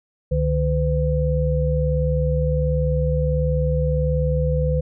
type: tone cluster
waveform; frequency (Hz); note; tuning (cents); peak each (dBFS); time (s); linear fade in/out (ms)
sine; 69.1 / 150.5 / 507; C#2 / D3 / B4; -5 / +43 / +45; -21 / -21 / -23; 0.31-4.81; 10
effects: none